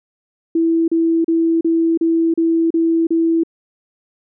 sine tone bursts, 329.6 Hz, E4, in tune, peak -12 dBFS, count 8, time 0.55-3.435 s, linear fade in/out 5 ms, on 330 ms, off 35 ms, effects none

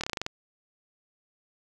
slowing click train, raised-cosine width 0.2 ms, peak -13 dBFS, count 8, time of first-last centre 0.01-0.264 s, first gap 26 ms, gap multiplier 1.11, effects none

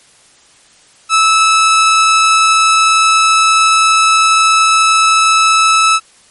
sawtooth tone, 1307 Hz, E6, 15 cents flat, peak -3 dBFS, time 1.09-6 s, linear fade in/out 50 ms, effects white hiss -46 dBFS RMS until 6.3 s + MP3 48 kbps

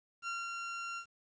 30% pulse tone with ADSR envelope, 1377 Hz, F6, 25 cents flat, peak -33 dBFS, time 0.22-1.06 s, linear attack 54 ms, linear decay 200 ms, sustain -3 dB, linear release 85 ms, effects resampled to 16000 Hz + 11-bit

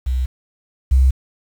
sine tone pair in turn, 63.6 / 65.39 Hz, C2 / C2, -48 / 0 cents, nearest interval unison, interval 48 cents, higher second, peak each -16 / -9 dBFS, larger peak second, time 0.06-0.26 / 0.91-1.11 s, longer neither, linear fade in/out 10 ms, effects 7-bit

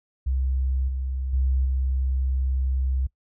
sine tone with level steps, 65.41 Hz, C2, in tune, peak -21 / -25 / -19 / -21 dBFS, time 0.26-3.07 s, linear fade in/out 10 ms, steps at 0.88 / 1.33 / 1.65 s, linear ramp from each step 5 ms, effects noise-tail reverb RT60 0.1 s tail -22 dB re dry

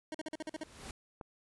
25% pulse tone bursts, 312.7 Hz, D#4, 9 cents sharp, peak -34 dBFS, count 8, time 0.12-0.635 s, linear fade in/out 2 ms, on 25 ms, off 45 ms
pink noise with exponential growth, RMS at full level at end -44 dBFS, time 0.31-0.91 s, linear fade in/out 2 ms, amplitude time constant 130 ms
click, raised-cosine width 1 ms, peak -30 dBFS, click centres 1.212 s
effects resampled to 24000 Hz

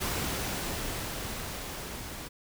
pink noise with level ramp, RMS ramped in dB -31 to -41 dBFS, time 0-2.29 s, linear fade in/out 20 ms, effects none

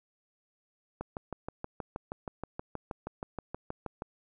click train, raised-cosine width 1 ms, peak -22 dBFS, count 20, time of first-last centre 1.01-4.021 s, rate 6.31 Hz, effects none

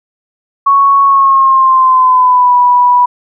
sine tone with pitch glide, 1108.7 to 982.1 Hz, C#6 to B5, 0 to -10 cents, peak -4 dBFS, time 0.66-3.06 s, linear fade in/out 10 ms, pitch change -210 cents, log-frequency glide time 1.04-2.55 s, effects none

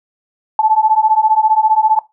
sine beating tone pair, 862 / 877 Hz, A5 / A5, -36 / -6 cents, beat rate 15 Hz, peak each -13 / -12 dBFS, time 0.59-1.99 s, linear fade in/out 2 ms, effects noise-tail reverb RT60 0.2 s tail -19 dB re dry

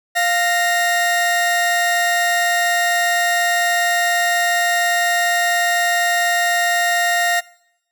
40% pulse tone pair together, 698.5 / 1854.6 Hz, F5 / A#6, 0 / -9 cents, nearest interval octave + perfect fourth, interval 1691 cents, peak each -17 dBFS, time 0.15-7.41 s, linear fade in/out 20 ms, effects noise-tail reverb RT60 0.8 s tail -22 dB re dry

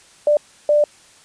sine tone bursts at uneven times, 592 Hz, D5, 14 cents sharp, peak -11 dBFS, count 2, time 0.27-0.37 / 0.69-0.84 s, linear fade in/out 2 ms, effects white hiss -49 dBFS RMS until 1.24 s + resampled to 22050 Hz

